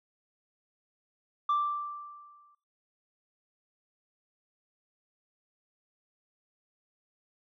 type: tone with exponential decay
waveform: sine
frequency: 1174.7 Hz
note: D6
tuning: in tune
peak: -21 dBFS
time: 1.49-2.55 s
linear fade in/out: 5 ms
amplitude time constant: 230 ms
effects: noise-tail reverb RT60 0.5 s tail -23 dB re dry + tanh soft clip ceiling -22 dBFS